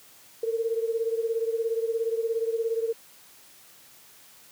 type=beating tone pair; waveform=sine; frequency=451.1 / 468.1 Hz; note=A4 / A#4; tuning=+43 / +7 cents; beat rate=17 Hz; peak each=-26 / -30 dBFS; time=0.43-2.93 s; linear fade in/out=5 ms; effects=white hiss -53 dBFS RMS until 4.51 s + high-pass 80 Hz 12 dB/octave